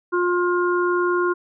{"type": "harmonic tone", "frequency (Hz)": 354.3, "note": "F4", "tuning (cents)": 25, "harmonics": [1, 3, 4], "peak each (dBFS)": [-19, -24, -25], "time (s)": [0.12, 1.34], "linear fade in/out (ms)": 20, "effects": []}